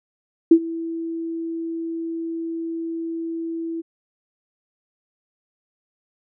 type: tone with ADSR envelope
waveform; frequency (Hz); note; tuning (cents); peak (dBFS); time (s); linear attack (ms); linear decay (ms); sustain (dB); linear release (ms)
sine; 330; E4; +2; -5; 0.51-3.82; 6; 70; -20; 20
effects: none